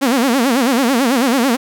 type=tone with vibrato; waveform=sawtooth; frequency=252.7 Hz; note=B3; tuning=40 cents sharp; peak=-8 dBFS; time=0.01-1.57 s; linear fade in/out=20 ms; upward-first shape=sine; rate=9.1 Hz; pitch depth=190 cents each way; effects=none